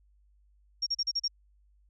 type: tone bursts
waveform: sine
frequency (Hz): 5560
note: F8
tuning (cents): -9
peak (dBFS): -26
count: 6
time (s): 0.82-1.281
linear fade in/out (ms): 10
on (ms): 46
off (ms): 37
effects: added 50 Hz sine -61 dBFS peak until 1.89 s